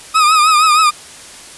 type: tone with vibrato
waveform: 40% pulse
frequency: 1244.5 Hz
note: D#6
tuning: in tune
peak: -7 dBFS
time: 0.14-0.91 s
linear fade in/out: 20 ms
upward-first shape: triangle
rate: 6.4 Hz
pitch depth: 83 cents each way
effects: white hiss -35 dBFS RMS until 1.57 s + resampled to 24000 Hz